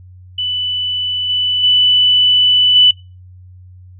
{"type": "tone with level steps", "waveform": "sine", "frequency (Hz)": 2985, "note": "F#7", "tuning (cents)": 15, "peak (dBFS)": [-16, -13, -8, -5], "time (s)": [0.38, 2.91], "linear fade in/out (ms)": 5, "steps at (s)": [1.29, 1.63, 2.75], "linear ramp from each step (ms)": 10, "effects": ["noise-tail reverb RT60 0.3 s tail -24 dB re dry", "added 91 Hz sine -36 dBFS peak until 3.99 s"]}